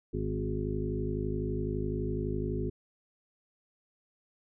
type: harmonic tone with a mistuned harmonic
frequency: 51.91 Hz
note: G#1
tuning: in tune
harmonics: 1 / 2 / 3 / 4 / 5 / 7 / 8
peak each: -36 / -37 / -38 / -43 / -38 / -36 / -39 dBFS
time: 0.13-2.7 s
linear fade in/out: 10 ms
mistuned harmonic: 4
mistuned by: +15 cents
effects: none